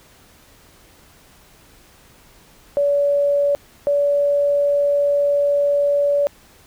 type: tone pair in turn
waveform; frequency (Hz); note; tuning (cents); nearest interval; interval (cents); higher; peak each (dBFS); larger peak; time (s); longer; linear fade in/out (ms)
sine; 571 / 573; D5 / D5; -49 / -43; unison; 6; second; -14; neither; 2.77-3.55 / 3.87-6.27; second; 0
effects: pink hiss -50 dBFS RMS until 6.66 s